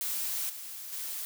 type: noise with level steps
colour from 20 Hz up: blue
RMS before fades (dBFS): -33 / -42 / -37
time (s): 0.01-1.25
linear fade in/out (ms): 0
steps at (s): 0.49 / 0.92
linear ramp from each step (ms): 10
effects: none